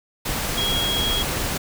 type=tone in noise; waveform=sine; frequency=3292 Hz; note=G#7; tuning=16 cents flat; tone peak=-22 dBFS; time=0.57-1.23 s; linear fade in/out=10 ms; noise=pink; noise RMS=-25 dBFS; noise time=0.25-1.58 s; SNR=0 dB; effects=none